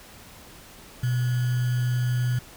sine tone with sample-and-hold, 123.47 Hz, B2, in tune, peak -21 dBFS, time 1.03-2.39 s, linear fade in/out 5 ms, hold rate 1575 Hz, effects pink hiss -47 dBFS RMS until 2.56 s

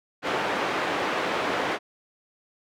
pink band-pass noise, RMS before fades -27 dBFS, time 0.22-1.79 s, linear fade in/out 50 ms, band 360 to 2300 Hz, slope 12 dB/octave, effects none

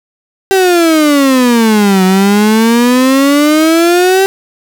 35% pulse exponential two-way sweep, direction down then up, 390.9 to 185 to 390.9 Hz, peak -4 dBFS, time 0.51-4.26 s, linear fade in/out 0 ms, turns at 2.04 s, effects none

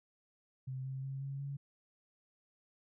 sine tone with pitch steps, 130.81 / 133.02 / 135.27 / 137.55 / 139.88 Hz, C3 / C3 / C#3 / C#3 / C#3, 0 / +29 / -42 / -13 / +16 cents, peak -38 dBFS, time 0.67-1.57 s, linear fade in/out 10 ms, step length 180 ms, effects none

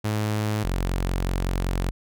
sawtooth tone pair in turn, 106.5 / 45.27 Hz, G#2 / F#1, +44 / -37 cents, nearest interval octave + minor third, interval 1481 cents, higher first, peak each -19 dBFS, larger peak neither, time 0.04-0.64 / 0.64-1.91 s, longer second, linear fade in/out 10 ms, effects none

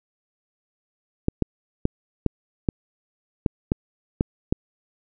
clicks, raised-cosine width 3 ms, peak -6 dBFS, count 9, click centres 1.284 / 1.423 / 1.854 / 2.263 / 2.688 / 3.462 / 3.719 / 4.209 / 4.525 s, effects none

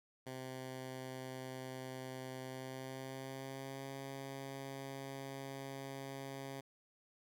10% pulse tone with pitch glide, 130 to 136.15 Hz, C3 to C#3, -11 to -31 cents, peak -36 dBFS, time 0.26-6.61 s, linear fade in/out 10 ms, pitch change +80 cents, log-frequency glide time 2.45-3.93 s, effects none

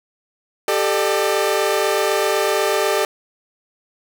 sawtooth chord, G suspended second, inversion none, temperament equal with one note detuned, 392 / 440 / 601.4 Hz, G4 / A4 / D5, 0 / 0 / +41 cents, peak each -17 dBFS, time 0.68-3.05 s, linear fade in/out 2 ms, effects none

